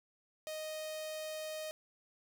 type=tone with notch filter; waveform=sawtooth; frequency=622.3 Hz; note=D#5; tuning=in tune; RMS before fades=-42 dBFS; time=0.47-1.71 s; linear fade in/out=0 ms; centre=1400 Hz; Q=1.2; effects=none